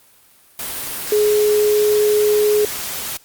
sine tone in noise, 420.6 Hz, G#4, 22 cents sharp, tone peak -12 dBFS, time 1.12-2.65 s, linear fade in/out 2 ms, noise white, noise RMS -26 dBFS, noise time 0.59-3.17 s, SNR +11 dB, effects white hiss -51 dBFS RMS until 3.24 s + Opus 32 kbps

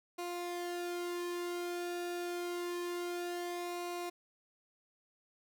sawtooth tone with flanger, 350.7 Hz, F4, 7 cents sharp, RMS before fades -39 dBFS, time 0.18-4.1 s, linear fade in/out 10 ms, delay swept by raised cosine 0.6 to 1.9 ms, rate 0.27 Hz, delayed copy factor -0.6, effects none

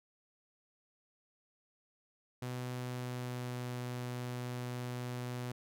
sawtooth tone with pitch glide, 125 to 123.56 Hz, B2 to B2, +21 to +1 cents, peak -34 dBFS, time 2.42-5.52 s, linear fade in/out 5 ms, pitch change -20 cents, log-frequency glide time 2.68-3.76 s, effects none

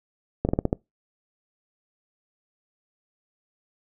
slowing click train, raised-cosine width 2 ms, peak -8 dBFS, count 6, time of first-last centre 0.45-0.729 s, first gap 39 ms, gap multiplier 1.18, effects noise-tail reverb RT60 0.2 s tail -25 dB re dry

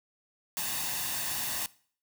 white noise with comb filter, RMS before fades -33 dBFS, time 0.57-1.66 s, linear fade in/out 0 ms, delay 1.1 ms, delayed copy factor +0.55, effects noise-tail reverb RT60 0.5 s tail -21 dB re dry + high-pass 80 Hz 12 dB/octave

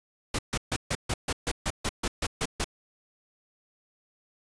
pink noise bursts, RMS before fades -28 dBFS, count 13, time 0.34-2.644 s, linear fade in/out 5 ms, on 48 ms, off 140 ms, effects resampled to 22050 Hz

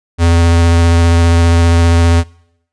square tone with vibrato, 84.5 Hz, E2, 43 cents sharp, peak -7 dBFS, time 0.18-2.24 s, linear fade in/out 50 ms, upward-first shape sine, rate 15 Hz, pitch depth 13 cents each way, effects noise-tail reverb RT60 0.8 s tail -25 dB re dry + resampled to 22050 Hz

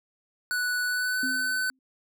square tone with pitch glide, 1480 to 1512.8 Hz, F#6 to F#6, 0 to +38 cents, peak -26 dBFS, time 0.51-1.7 s, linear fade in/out 0 ms, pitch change +38 cents, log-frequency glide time 0.85-1.28 s
sine tone with exponential decay, 261.3 Hz, C4, 2 cents flat, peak -29 dBFS, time 1.23-1.79 s, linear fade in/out 2 ms, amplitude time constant 120 ms
effects none

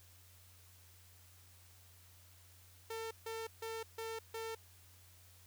sawtooth tone bursts, 449.4 Hz, A4, 37 cents sharp, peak -37 dBFS, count 5, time 2.9-4.55 s, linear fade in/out 5 ms, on 210 ms, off 150 ms, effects added 90 Hz sine -62 dBFS peak until 5.46 s + white hiss -64 dBFS RMS until 5.46 s

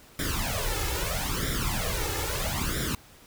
pink noise with flanger, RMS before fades -29 dBFS, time 0.19-2.95 s, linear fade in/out 2 ms, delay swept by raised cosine 0.55 to 2.35 ms, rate 0.77 Hz, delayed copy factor +0.85, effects pink hiss -53 dBFS RMS until 3.26 s

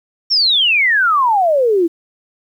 sine exponential sweep, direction down, 5588 to 320.4 Hz, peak -10 dBFS, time 0.3-1.88 s, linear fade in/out 20 ms, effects 8-bit

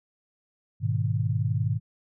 sine chord, G# minor, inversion none, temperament equal, 103.83 / 123.47 / 155.56 Hz, G#2 / B2 / D#3, 0 / 0 / 0 cents, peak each -26 / -27 / -30 dBFS, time 0.8-1.8 s, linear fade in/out 50 ms, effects none

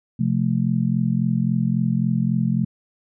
sine chord, F major, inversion second, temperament just, 130.96 / 174.61 / 218.3 Hz, C3 / F3 / A3, +2 / 0 / -13 cents, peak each -22 dBFS, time 0.19-2.65 s, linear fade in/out 10 ms, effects none

